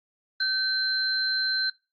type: tone pair together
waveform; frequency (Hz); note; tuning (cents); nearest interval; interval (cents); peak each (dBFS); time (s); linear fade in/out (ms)
sine; 1540 / 4111; G6 / C8; -31 / -31; octave + perfect fourth; 1700; -27 / -26; 0.4-1.7; 5
effects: noise-tail reverb RT60 0.3 s tail -24 dB re dry + AAC 48 kbps